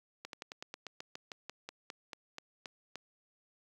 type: slowing click train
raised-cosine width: 0.2 ms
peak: -25 dBFS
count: 17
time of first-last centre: 0.25-2.956 s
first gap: 82 ms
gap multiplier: 1.09
effects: high-pass 200 Hz 12 dB/octave + 10-bit